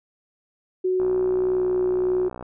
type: tone with pitch glide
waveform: sine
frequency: 370 to 366.8 Hz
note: F#4 to F#4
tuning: 0 to -15 cents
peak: -19 dBFS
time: 0.84-2.29 s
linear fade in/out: 10 ms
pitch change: -15 cents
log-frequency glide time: 1.55-1.62 s
type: click train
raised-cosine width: 1 ms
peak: -22 dBFS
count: 89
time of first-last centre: 1-2.426 s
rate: 61.7 Hz
effects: none